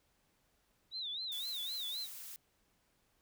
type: tone with vibrato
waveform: sine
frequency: 3768 Hz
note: A#7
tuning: 18 cents sharp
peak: -38 dBFS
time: 0.91-2.08 s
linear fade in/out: 50 ms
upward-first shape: sine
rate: 3.9 Hz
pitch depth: 160 cents each way
type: noise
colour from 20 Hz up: blue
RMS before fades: -48 dBFS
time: 1.32-2.36 s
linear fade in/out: 0 ms
effects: pink hiss -75 dBFS RMS until 3.21 s